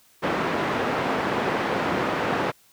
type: band-pass noise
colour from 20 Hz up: pink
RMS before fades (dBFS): -25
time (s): 0.22-2.52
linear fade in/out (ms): 20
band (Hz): 230 to 1800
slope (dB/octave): 12
effects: white hiss -58 dBFS RMS until 2.72 s